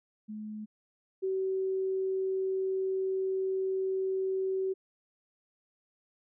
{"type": "tone pair in turn", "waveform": "sine", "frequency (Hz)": [213.6, 380.6], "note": ["G#3", "F#4"], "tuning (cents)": [49, 49], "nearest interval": "minor seventh", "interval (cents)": 1000, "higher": "second", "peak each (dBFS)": [-37, -28], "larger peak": "second", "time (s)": [[0.28, 0.66], [1.22, 4.74]], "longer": "second", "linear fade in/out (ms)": 20, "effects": []}